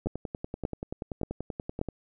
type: two click trains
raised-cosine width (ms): 2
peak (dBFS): -20 / -15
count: 20 / 4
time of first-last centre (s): 0.06-1.887 / 0.07-1.814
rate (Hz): 10.4 / 1.72
effects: none